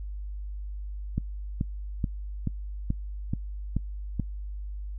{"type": "click train", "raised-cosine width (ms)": 5, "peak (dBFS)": -14, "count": 8, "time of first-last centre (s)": [1.18, 4.197], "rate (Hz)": 2.32, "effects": ["noise-tail reverb RT60 0.1 s tail -25 dB re dry", "added 50 Hz sine -33 dBFS peak until 4.98 s"]}